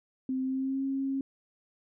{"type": "tone with pitch glide", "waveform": "sine", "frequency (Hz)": [260.8, 270.6], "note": ["C4", "C#4"], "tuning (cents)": [-5, -42], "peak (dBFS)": -28, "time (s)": [0.29, 1.21], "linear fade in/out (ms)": 2, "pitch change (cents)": 63, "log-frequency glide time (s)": [0.42, 0.83], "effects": []}